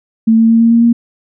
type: tone with pitch steps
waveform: sine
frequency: 223.9 / 226 / 228.1 / 230.2 / 232.3 / 234.5 Hz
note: A3 / A3 / A#3 / A#3 / A#3 / A#3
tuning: +30 / +47 / -37 / -22 / -6 / +11 cents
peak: -5 dBFS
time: 0.27-0.93 s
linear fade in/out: 10 ms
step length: 110 ms
effects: none